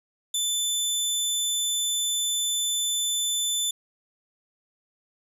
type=tone; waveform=20% pulse; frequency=3520 Hz; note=A7; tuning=in tune; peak=-18 dBFS; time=0.34-3.71 s; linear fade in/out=5 ms; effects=none